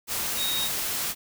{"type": "tone in noise", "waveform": "sine", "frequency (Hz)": 3754, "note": "A#7", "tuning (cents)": 11, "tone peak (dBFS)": -27, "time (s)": [0.36, 0.7], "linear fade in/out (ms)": 50, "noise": "white", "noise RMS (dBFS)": -29, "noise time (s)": [0.07, 1.15], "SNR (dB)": -1, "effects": []}